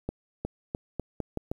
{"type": "accelerating click train", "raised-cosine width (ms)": 2, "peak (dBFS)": -17, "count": 7, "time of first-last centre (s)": [0.09, 1.515], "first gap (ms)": 360, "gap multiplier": 0.83, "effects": ["9-bit"]}